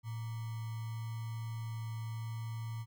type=tone with sample-and-hold; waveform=sine; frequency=112.6 Hz; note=A2; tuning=40 cents sharp; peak=-37 dBFS; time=0.03-2.86 s; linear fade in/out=50 ms; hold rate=1050 Hz; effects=none